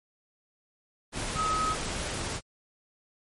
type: tone in noise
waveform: sine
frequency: 1272 Hz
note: D#6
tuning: 38 cents sharp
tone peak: -26 dBFS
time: 1.35-1.76 s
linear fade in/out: 50 ms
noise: pink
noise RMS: -33 dBFS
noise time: 1.12-2.41 s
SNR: +4 dB
effects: MP3 48 kbps